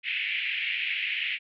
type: band-pass noise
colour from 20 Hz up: white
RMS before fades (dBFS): -30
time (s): 0.03-1.39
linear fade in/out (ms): 50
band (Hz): 2000 to 2900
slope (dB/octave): 48
effects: none